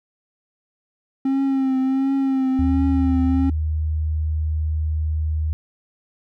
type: tone with vibrato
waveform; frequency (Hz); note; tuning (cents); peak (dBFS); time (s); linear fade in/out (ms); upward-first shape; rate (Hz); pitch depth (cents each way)
triangle; 267; C4; +35; -15; 1.25-3.5; 5; triangle; 1.4; 42
type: tone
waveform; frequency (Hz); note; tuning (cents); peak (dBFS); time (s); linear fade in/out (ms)
sine; 77.78; D#2; 0; -19; 2.59-5.53; 0
effects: none